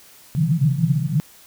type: band-pass noise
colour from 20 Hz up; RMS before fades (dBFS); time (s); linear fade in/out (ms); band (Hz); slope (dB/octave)
white; -19; 0.35-1.2; 0; 130 to 170; 96
effects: white hiss -48 dBFS RMS until 1.46 s